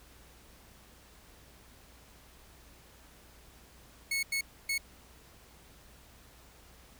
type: tone bursts at uneven times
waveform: sawtooth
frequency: 2198 Hz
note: C#7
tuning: 15 cents flat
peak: -26 dBFS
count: 3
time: 4.11-4.23 / 4.32-4.41 / 4.69-4.78 s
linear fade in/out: 5 ms
effects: added 60 Hz sine -60 dBFS peak until 6.99 s + pink hiss -58 dBFS RMS until 6.99 s